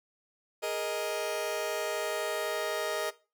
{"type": "chord", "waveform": "sawtooth", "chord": "Ab suspended second", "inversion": "none", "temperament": "just", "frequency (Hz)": [415.3, 467.2, 623], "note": ["Ab4", "Bb4", "Eb5"], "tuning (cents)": [0, 4, 2], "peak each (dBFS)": [-33, -32, -29], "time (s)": [0.62, 3.11], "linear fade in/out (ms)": 20, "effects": ["noise-tail reverb RT60 0.3 s tail -18 dB re dry"]}